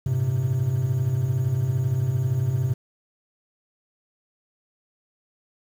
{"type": "tone cluster", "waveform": "triangle", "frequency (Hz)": [100.6, 113.4, 131.1], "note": ["G2", "A#2", "C3"], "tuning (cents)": [45, -47, 4], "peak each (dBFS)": [-26, -27, -20], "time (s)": [0.06, 2.74], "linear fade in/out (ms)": 5, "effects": ["8-bit"]}